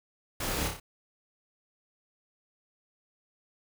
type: noise with echo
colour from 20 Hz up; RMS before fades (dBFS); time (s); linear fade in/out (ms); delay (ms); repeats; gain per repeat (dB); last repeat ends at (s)
pink; -33; 0.4-0.68; 5; 30; 4; -4; 0.8
effects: none